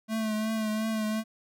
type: tone with vibrato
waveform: square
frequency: 218.2 Hz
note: A3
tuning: 14 cents flat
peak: -28 dBFS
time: 0.08-1.24 s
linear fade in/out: 50 ms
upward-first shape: triangle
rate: 2.8 Hz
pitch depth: 38 cents each way
effects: none